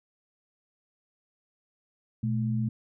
sine tone pair together, 120.44 / 216.1 Hz, B2 / A3, -43 / -31 cents, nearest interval minor seventh, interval 1012 cents, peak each -27 / -29 dBFS, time 2.23-2.69 s, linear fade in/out 5 ms, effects none

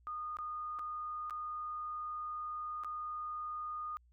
sine tone with dropouts, 1227 Hz, D#6, 25 cents flat, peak -38 dBFS, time 0.07-3.97 s, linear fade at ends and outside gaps 0 ms, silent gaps 0.369-0.387 / 0.788-0.793 / 1.298-1.307 / 2.836-2.846 s, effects added 60 Hz sine -63 dBFS peak until 4.12 s

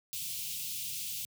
white band-stop noise, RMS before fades -38 dBFS, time 0.13-1.25 s, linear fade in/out 0 ms, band 180 to 2500 Hz, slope 48 dB/octave, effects high-pass 100 Hz 12 dB/octave

